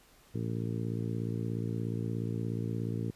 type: harmonic tone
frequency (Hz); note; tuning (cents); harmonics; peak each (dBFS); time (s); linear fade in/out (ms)
56.9; A#1; -41; 2 / 3 / 4 / 5 / 6 / 7 / 8; -34 / -38 / -40 / -42 / -44 / -45 / -46; 0.34-3.11; 10
effects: pink hiss -61 dBFS RMS until 3.15 s + resampled to 32000 Hz